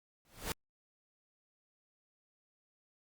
pink noise with exponential growth, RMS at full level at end -33 dBFS, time 0.25-0.52 s, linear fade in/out 1 ms, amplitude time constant 57 ms, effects Opus 48 kbps

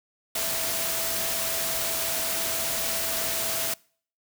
sine tone in noise, 659.3 Hz, E5, in tune, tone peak -36 dBFS, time 0.35-3.74 s, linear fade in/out 5 ms, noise white, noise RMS -28 dBFS, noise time 0.35-3.74 s, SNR -11 dB, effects noise-tail reverb RT60 0.5 s tail -25 dB re dry

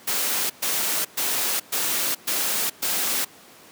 white noise bursts, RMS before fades -24 dBFS, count 6, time 0.07-3.25 s, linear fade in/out 10 ms, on 430 ms, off 120 ms, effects pink hiss -48 dBFS RMS until 3.71 s + high-pass 200 Hz 12 dB/octave

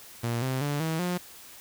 sawtooth tone with pitch steps, 117.7 / 130.6 / 144.91 / 160.78 / 178.4 Hz, A#2 / C3 / D3 / E3 / F3, +17 / -3 / -23 / -43 / +37 cents, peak -23 dBFS, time 0.23-1.18 s, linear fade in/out 10 ms, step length 190 ms, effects white hiss -48 dBFS RMS until 1.6 s

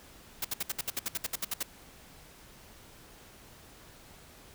white noise bursts, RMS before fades -32 dBFS, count 14, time 0.42-1.63 s, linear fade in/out 5 ms, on 27 ms, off 64 ms, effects pink hiss -54 dBFS RMS until 4.54 s

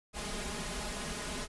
pink noise with comb filter, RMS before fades -38 dBFS, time 0.13-1.48 s, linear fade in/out 50 ms, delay 4.8 ms, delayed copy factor +0.9, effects resampled to 24000 Hz

